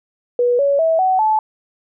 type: tone with pitch steps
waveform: sine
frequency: 486.7 / 562.3 / 649.7 / 750.6 / 867.2 Hz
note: B4 / C#5 / E5 / F#5 / A5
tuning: -25 / +25 / -25 / +25 / -25 cents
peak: -12 dBFS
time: 0.39-1.39 s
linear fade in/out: 2 ms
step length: 200 ms
effects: none